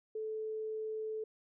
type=tone; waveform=sine; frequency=436 Hz; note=A4; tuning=16 cents flat; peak=-36 dBFS; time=0.15-1.24 s; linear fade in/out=5 ms; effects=none